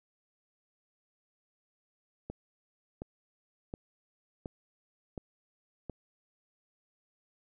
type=click train; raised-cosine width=2 ms; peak=-25 dBFS; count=6; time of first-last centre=2.3-5.897 s; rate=1.39 Hz; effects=none